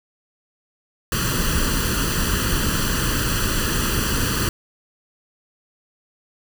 pink noise with comb filter, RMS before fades -21 dBFS, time 1.12-4.49 s, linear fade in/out 2 ms, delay 0.67 ms, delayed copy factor +0.8, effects none

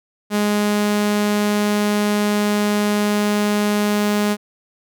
sawtooth tone, 207.7 Hz, G#3, in tune, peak -12 dBFS, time 0.3-4.37 s, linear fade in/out 50 ms, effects none

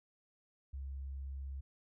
sine tone, 67.9 Hz, C#2, 35 cents flat, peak -40 dBFS, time 0.73-1.61 s, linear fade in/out 10 ms, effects none

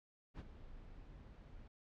brown noise with ADSR envelope, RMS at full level -43 dBFS, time 0.34-1.68 s, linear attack 50 ms, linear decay 37 ms, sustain -12 dB, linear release 7 ms, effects low-pass 4000 Hz 12 dB/octave

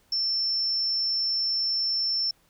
triangle tone, 5370 Hz, E8, 31 cents sharp, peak -20 dBFS, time 0.12-2.31 s, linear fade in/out 5 ms, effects tanh soft clip ceiling -22 dBFS + pink hiss -64 dBFS RMS until 2.49 s

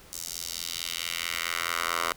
10% pulse tone with high-pass filter sweep, 84.5 Hz, E2, 43 cents sharp, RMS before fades -32 dBFS, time 0.13-2.12 s, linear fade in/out 0 ms, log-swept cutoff 6800 to 970 Hz, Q 1.4, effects pink hiss -52 dBFS RMS until 2.16 s

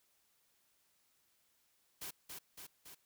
white noise with echo, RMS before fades -45 dBFS, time 2.01-2.11 s, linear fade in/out 10 ms, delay 280 ms, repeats 3, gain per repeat -3 dB, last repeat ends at 2.95 s, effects white hiss -75 dBFS RMS until 3.05 s

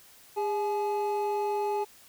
triangle tone pair together, 407.7 / 849 Hz, G#4 / G#5, -32 / +38 cents, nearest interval octave + minor second, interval 1270 cents, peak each -27 / -28 dBFS, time 0.36-1.85 s, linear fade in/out 20 ms, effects white hiss -55 dBFS RMS until 2.08 s

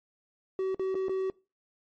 triangle tone with dropouts, 379.9 Hz, F#4, 46 cents sharp, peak -25 dBFS, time 0.59-1.3 s, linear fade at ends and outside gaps 1 ms, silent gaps 0.746-0.795 / 0.945-0.952 / 1.084-1.094 s, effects noise-tail reverb RT60 0.3 s tail -23 dB re dry + MP3 32 kbps

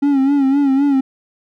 triangle tone with vibrato, 276.1 Hz, C#4, 7 cents flat, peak -9 dBFS, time 0.02-1.01 s, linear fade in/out 10 ms, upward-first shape sine, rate 3.9 Hz, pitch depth 71 cents each way, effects none

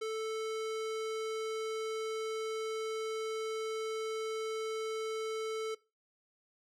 square tone, 440 Hz, A4, in tune, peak -35 dBFS, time 0.01-5.75 s, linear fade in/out 10 ms, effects noise-tail reverb RT60 0.3 s tail -22 dB re dry + low-pass 8000 Hz 12 dB/octave

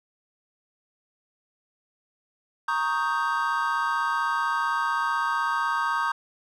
triangle chord, Eb dominant seventh, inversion second, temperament equal, 932.3 / 1108.7 / 1244.5 / 1568 Hz, Bb5 / Db6 / Eb6 / G6, 0 / 0 / 0 / 0 cents, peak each -27 dBFS, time 2.68-6.12 s, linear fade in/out 5 ms, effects none

